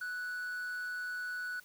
triangle tone with amplitude modulation, 1480 Hz, F#6, in tune, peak -33 dBFS, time 0.01-1.6 s, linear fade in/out 5 ms, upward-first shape sine, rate 171 Hz, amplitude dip 30%, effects white hiss -60 dBFS RMS until 1.64 s

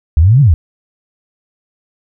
sine exponential two-way sweep, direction up then down, 70.1 to 150.9 to 70.1 Hz, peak -4 dBFS, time 0.17-0.54 s, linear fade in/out 0 ms, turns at 0.41 s, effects none

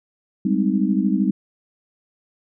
sine chord, Ab major seventh, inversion third, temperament just, 194.67 / 207.7 / 259.6 / 311.5 Hz, G3 / Ab3 / C4 / Eb4, -12 / 0 / -13 / +2 cents, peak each -20 / -22 / -23 / -24 dBFS, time 0.45-1.31 s, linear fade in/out 5 ms, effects none

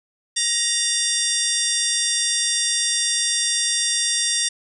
harmonic tone with a mistuned harmonic, 944 Hz, A#5, 22 cents sharp, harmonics 2 / 3 / 4 / 5 / 6 / 7 / 8 / 9 / 10, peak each -30 / -35 / -25 / -28 / -24 / -33 / -30 / -25 / -32 dBFS, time 0.36-4.49 s, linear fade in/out 10 ms, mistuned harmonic 4, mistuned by -88 cents, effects none

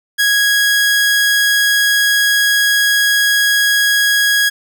sawtooth tone, 1655 Hz, G#6, 6 cents flat, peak -7 dBFS, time 0.18-4.5 s, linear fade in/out 20 ms, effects none

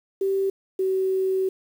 sine tone pair in turn, 388.6 / 379.3 Hz, G4 / F#4, -15 / +43 cents, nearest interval unison, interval 42 cents, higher first, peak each -20 dBFS, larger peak neither, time 0.21-0.5 / 0.79-1.49 s, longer second, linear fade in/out 5 ms, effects 8-bit

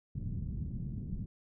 white low-pass noise, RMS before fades -38 dBFS, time 0.15-1.26 s, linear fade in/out 5 ms, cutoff 180 Hz, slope 24 dB/octave, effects none

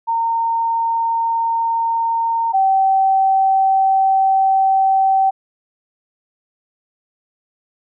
sine tone pair in turn, 917 / 771 Hz, A#5 / G5, -29 / -29 cents, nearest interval minor third, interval 300 cents, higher first, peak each -15 / -11 dBFS, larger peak second, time 0.07-2.53 / 2.53-5.31 s, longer second, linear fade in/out 20 ms, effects none

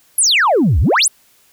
sine exponential two-way sweep, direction down then up, 11740 to 59.8 to 11740 Hz, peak -8 dBFS, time 0.18-1.08 s, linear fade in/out 5 ms, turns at 0.8 s, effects tanh soft clip ceiling -7 dBFS + white hiss -53 dBFS RMS until 1.52 s

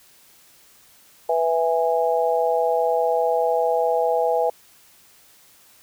harmonic tone, 164.81 Hz, E3, in tune, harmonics 3 / 4 / 5, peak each -21 / -22 / -23 dBFS, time 1.29-4.5 s, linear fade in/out 5 ms, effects white hiss -53 dBFS RMS until 5.82 s

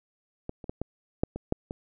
clicks, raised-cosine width 2 ms, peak -20 / -28 / -19 / -17 / -10 / -21 / -11 / -21 dBFS, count 8, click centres 0.494 / 0.642 / 0.695 / 0.816 / 1.235 / 1.36 / 1.524 / 1.709 s, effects none

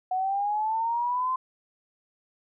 sine linear sweep, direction up, 734 to 1041 Hz, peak -24 dBFS, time 0.11-1.36 s, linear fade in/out 5 ms, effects none

